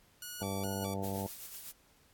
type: tone with vibrato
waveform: 5% pulse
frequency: 1296 Hz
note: E6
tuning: 30 cents flat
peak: -31 dBFS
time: 0.22-0.94 s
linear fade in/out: 2 ms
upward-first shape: square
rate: 2.4 Hz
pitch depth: 200 cents each way
type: harmonic tone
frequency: 97.6 Hz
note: G2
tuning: 7 cents flat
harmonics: 1 / 2 / 3 / 4 / 5 / 6 / 7 / 8 / 9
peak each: -40 / -39 / -45 / -45 / -43 / -46 / -45 / -50 / -45 dBFS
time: 0.41-1.27 s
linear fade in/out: 5 ms
type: noise with tremolo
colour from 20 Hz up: blue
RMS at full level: -44 dBFS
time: 1.03-1.72 s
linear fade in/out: 10 ms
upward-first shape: sine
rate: 8 Hz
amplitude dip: 45%
effects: pink hiss -66 dBFS RMS until 2.13 s + AAC 64 kbps